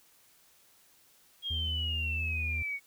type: exponential sweep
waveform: sine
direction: down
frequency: 3284 to 2217 Hz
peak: -32 dBFS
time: 1.42-2.8 s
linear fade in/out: 50 ms
type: tone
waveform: triangle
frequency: 79.5 Hz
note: D#2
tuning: 38 cents sharp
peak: -31 dBFS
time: 1.5-2.63 s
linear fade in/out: 10 ms
effects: white hiss -63 dBFS RMS until 2.86 s